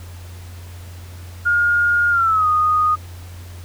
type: tone with pitch glide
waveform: sine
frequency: 1422 to 1237.9 Hz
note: F6 to D#6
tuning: +31 to -9 cents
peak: -13 dBFS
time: 1.45-2.96 s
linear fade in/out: 20 ms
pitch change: -240 cents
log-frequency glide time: 2.1-2.47 s
effects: added 88 Hz sine -33 dBFS peak until 3.64 s + pink hiss -44 dBFS RMS until 3.64 s